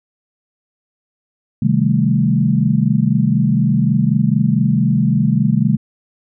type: chord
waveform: sine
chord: A half-diminished seventh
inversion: first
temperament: equal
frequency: 130.81 / 155.56 / 196 / 220 Hz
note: C3 / Eb3 / G3 / A3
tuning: 0 / 0 / 0 / 0 cents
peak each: -17 dBFS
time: 1.62-5.77 s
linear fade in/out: 5 ms
effects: none